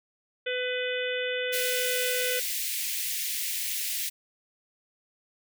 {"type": "harmonic tone", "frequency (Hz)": 500, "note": "B4", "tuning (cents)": 21, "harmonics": [1, 3, 4, 5, 6, 7], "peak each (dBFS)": [-30, -35, -36, -37, -38, -38], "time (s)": [0.46, 2.4], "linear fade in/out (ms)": 10}
{"type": "high-pass noise", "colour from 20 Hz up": "white", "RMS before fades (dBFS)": -31, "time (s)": [1.52, 4.1], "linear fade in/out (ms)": 20, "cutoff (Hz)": 1900, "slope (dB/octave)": 48}
{"effects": []}